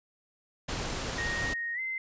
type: noise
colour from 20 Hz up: pink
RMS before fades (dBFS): -34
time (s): 0.68-1.54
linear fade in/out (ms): 10
type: tone with pitch glide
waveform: sine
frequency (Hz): 1864.7 to 2069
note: A#6 to C7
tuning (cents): 0 to -20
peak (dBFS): -31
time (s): 1.18-1.98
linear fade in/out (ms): 2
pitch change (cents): +180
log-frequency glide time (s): 1.74-1.8
effects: resampled to 16000 Hz